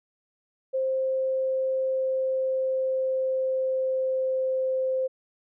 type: tone with pitch glide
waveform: sine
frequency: 526 to 521.5 Hz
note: C5 to C5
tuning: +9 to -6 cents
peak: -23 dBFS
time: 0.73-5.08 s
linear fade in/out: 20 ms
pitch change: -15 cents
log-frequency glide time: 0.95-4.8 s
effects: none